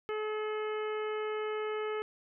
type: harmonic tone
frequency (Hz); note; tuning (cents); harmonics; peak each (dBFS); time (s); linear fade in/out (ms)
428.5; A4; -46; 1 / 2 / 3 / 4 / 5 / 6 / 7; -33 / -45 / -41 / -48 / -46 / -53 / -51; 0.09-2.02; 0
effects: none